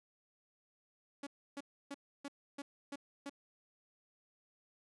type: tone bursts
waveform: sawtooth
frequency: 281.9 Hz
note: C#4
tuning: 29 cents sharp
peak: -38 dBFS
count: 7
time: 1.23-3.296 s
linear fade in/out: 5 ms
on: 38 ms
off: 300 ms
effects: resampled to 24000 Hz